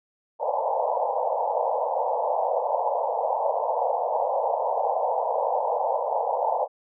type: band-pass noise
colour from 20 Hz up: white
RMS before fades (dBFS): -25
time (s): 0.39-6.68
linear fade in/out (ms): 50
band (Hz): 480 to 950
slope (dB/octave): 96
effects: none